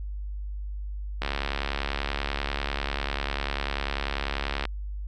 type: click train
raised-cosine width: 0.3 ms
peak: -12 dBFS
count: 242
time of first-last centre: 1.22-4.653 s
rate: 70.2 Hz
effects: added 50 Hz sine -31 dBFS peak until 5.07 s